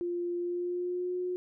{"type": "tone with pitch glide", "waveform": "sine", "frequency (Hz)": [349.2, 361.5], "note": ["F4", "F#4"], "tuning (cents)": [0, -40], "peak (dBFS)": -30, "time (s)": [0.01, 1.36], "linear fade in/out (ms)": 0, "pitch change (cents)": 60, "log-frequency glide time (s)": [0.37, 1.17], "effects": []}